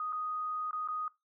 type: tone with dropouts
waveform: sine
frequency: 1245 Hz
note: D#6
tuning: 1 cent sharp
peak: -33 dBFS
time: 0-1.08 s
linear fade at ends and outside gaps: 2 ms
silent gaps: 0.125-0.129 / 0.71-0.73 / 0.876-0.885 s
effects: noise-tail reverb RT60 0.2 s tail -20 dB re dry